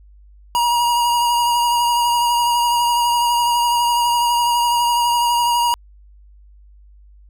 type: tone with vibrato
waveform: square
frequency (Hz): 953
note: A#5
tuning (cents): +38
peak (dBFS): -15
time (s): 0.55-5.74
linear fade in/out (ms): 0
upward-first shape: sine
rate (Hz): 12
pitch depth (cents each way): 19
effects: added 50 Hz sine -43 dBFS peak until 7.29 s